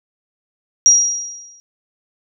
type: tone with exponential decay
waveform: sine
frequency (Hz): 5710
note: F8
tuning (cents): +37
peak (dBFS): -4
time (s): 0.86-1.6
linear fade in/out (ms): 0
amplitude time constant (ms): 160
effects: none